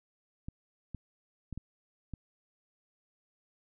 clicks, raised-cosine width 5 ms, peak -27 dBFS, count 5, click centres 0.485 / 0.947 / 1.527 / 1.576 / 2.137 s, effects none

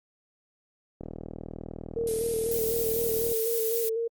click train, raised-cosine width 2 ms, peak -24 dBFS, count 93, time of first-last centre 1.01-3.316 s, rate 39.9 Hz
sine tone with vibrato, 454.6 Hz, A#4, 43 cents flat, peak -26 dBFS, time 1.96-4.08 s, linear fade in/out 10 ms, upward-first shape square, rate 4 Hz, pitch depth 30 cents each way
violet noise, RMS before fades -31 dBFS, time 2.07-3.89 s, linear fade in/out 2 ms
effects Opus 32 kbps

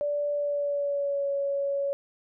sine tone with pitch glide, 582 to 559.6 Hz, D5 to C#5, -16 to +16 cents, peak -25 dBFS, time 0.01-1.93 s, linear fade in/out 0 ms, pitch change -68 cents, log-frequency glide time 0.32-1.29 s, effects none

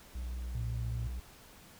triangle tone with vibrato, 61.1 Hz, B1, 18 cents flat, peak -34 dBFS, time 0.15-1.2 s, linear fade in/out 5 ms, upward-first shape triangle, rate 5.4 Hz, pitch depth 23 cents each way
sine tone, 116.2 Hz, A#2, 5 cents flat, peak -35 dBFS, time 0.55-1.07 s, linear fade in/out 0 ms
effects pink hiss -56 dBFS RMS until 1.79 s

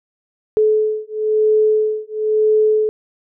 sine beating tone pair, 430.1 / 431.1 Hz, A4 / A4, -39 / -35 cents, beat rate 1 Hz, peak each -16 dBFS, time 0.57-2.89 s, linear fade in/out 0 ms, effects none

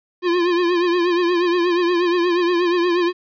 square tone with vibrato, 350 Hz, F4, 4 cents sharp, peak -16 dBFS, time 0.22-3.13 s, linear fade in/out 50 ms, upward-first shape triangle, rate 8.4 Hz, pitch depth 74 cents each way, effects resampled to 11025 Hz + 9-bit

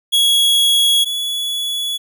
45% pulse tone pair in turn, 3337 / 3395 Hz, G#7 / G#7, +8 / +37 cents, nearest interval unison, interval 29 cents, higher second, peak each -11 / -19 dBFS, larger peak first, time 0.12-1.05 / 1.05-1.98 s, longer neither, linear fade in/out 20 ms, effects none

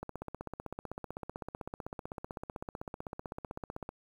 click train, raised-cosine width 1 ms, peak -25 dBFS, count 62, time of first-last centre 0.03-3.891 s, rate 15.8 Hz, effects 9-bit

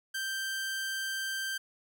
sawtooth tone, 1568 Hz, G6, in tune, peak -29 dBFS, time 0.14-1.58 s, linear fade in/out 10 ms, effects none

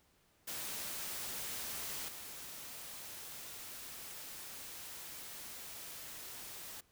white noise with level steps, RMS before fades -42 / -48 dBFS, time 0.47-6.81 s, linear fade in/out 10 ms, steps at 2.08 s, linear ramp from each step 5 ms, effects pink hiss -71 dBFS RMS until 6.91 s

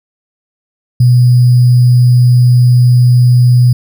sine tone with sample-and-hold, 123.47 Hz, B2, in tune, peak -3 dBFS, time 1-3.73 s, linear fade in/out 5 ms, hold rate 4900 Hz, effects none

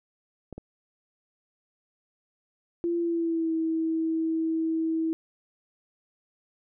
clicks, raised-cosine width 2 ms, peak -25 dBFS, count 2, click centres 0.527 / 0.58 s
sine tone with pitch glide, 341.8 to 323.4 Hz, F4 to E4, -37 to -33 cents, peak -24 dBFS, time 2.84-5.13 s, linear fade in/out 0 ms, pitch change -96 cents, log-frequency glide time 2.98-3.53 s
effects none

